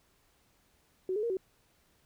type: tone with pitch steps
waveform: sine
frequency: 373.2 / 422.6 / 467.6 / 377.1 Hz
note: F#4 / G#4 / A#4 / F#4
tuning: +15 / +30 / +5 / +33 cents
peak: -29 dBFS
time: 1.09-1.37 s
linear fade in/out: 2 ms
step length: 70 ms
effects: pink hiss -69 dBFS RMS until 2.05 s